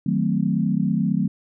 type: chord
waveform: sine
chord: D# diminished seventh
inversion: none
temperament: equal with one note detuned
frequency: 155.56 / 185 / 220 / 257.7 Hz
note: D#3 / F#3 / A3 / C4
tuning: 0 / 0 / 0 / -26 cents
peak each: -25 / -22 / -23 / -27 dBFS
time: 0.06-1.28 s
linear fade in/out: 5 ms
effects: none